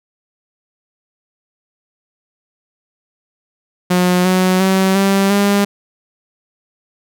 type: tone with pitch steps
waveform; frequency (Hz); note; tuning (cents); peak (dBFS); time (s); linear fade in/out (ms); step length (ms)
sawtooth; 179.9 / 185.06 / 190.38 / 195.84 / 201.5; F#3 / F#3 / F#3 / G3 / G3; -48 / +1 / +50 / -1 / +48; -7; 3.9-5.65; 10; 350
effects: none